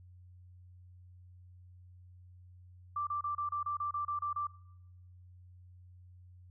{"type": "tone bursts", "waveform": "sine", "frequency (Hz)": 1174.7, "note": "D6", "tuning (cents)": 0, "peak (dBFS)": -32, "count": 11, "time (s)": [2.96, 4.47], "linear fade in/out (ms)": 5, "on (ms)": 110, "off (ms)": 30, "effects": ["noise-tail reverb RT60 0.9 s tail -23 dB re dry", "added 90 Hz sine -53 dBFS peak until 6.5 s"]}